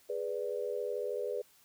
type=chord; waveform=sine; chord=G# diminished; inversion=none; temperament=equal; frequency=415.3 / 493.9 / 587.3 Hz; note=G#4 / B4 / D5; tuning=0 / 0 / 0 cents; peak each=-37 / -36 / -40 dBFS; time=0.09-1.42 s; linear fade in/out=10 ms; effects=white hiss -64 dBFS RMS until 1.64 s